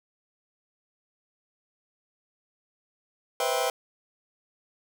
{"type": "chord", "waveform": "sawtooth", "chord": "C major seventh", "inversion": "third", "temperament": "just", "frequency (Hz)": [490.5, 523.3, 654.1, 784.9], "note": ["B4", "C5", "E5", "G5"], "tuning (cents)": [-12, 0, -14, 2], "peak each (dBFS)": -26, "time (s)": [3.4, 3.7], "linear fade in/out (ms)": 2, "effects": ["9-bit"]}